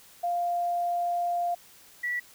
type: tone pair in turn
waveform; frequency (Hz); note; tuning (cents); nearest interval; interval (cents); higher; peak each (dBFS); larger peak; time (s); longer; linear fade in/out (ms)
sine; 698.5 / 1948.5; F5 / B6; 0 / -24; octave + tritone; 1776; second; -25 / -27; first; 0.23-1.55 / 2.03-2.2; first; 10
effects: white hiss -54 dBFS RMS until 2.34 s